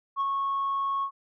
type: tone with ADSR envelope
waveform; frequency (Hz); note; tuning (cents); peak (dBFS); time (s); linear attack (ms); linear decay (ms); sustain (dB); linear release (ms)
sine; 1100; C#6; -14; -21; 0.16-1.11; 46; 30; -3; 81
effects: tanh soft clip ceiling -22 dBFS